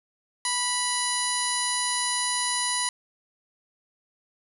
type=harmonic tone with a mistuned harmonic; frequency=982 Hz; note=B5; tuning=10 cents flat; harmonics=1 / 2 / 3 / 4 / 5 / 6 / 7 / 9 / 10; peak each=-31 / -32 / -36 / -32 / -36 / -38 / -35 / -37 / -29 dBFS; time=0.45-2.89 s; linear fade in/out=2 ms; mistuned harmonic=4; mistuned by=+34 cents; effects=9-bit